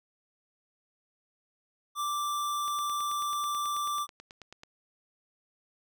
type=tone; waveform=square; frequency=1174.7 Hz; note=D6; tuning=in tune; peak=-30 dBFS; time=1.95-4.07 s; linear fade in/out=50 ms
type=click train; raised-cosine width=0.2 ms; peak=-29 dBFS; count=19; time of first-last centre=2.68-4.634 s; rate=9.21 Hz
effects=none